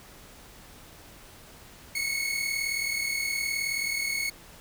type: tone pair together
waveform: sawtooth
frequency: 2178 / 2217 Hz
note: C#7 / C#7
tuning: -31 / 0 cents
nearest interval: unison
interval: 31 cents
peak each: -27 dBFS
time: 1.95-4.3 s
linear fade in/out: 5 ms
effects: pink hiss -50 dBFS RMS until 4.6 s